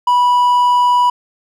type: tone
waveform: triangle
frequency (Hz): 981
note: B5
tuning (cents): -12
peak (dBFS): -7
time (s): 0.07-1.1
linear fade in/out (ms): 5
effects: none